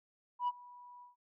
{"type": "tone with ADSR envelope", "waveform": "sine", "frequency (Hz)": 979, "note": "B5", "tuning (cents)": -15, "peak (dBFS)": -27, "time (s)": [0.39, 1.16], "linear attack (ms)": 88, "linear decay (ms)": 36, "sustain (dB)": -24, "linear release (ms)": 140, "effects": ["tanh soft clip ceiling -28 dBFS"]}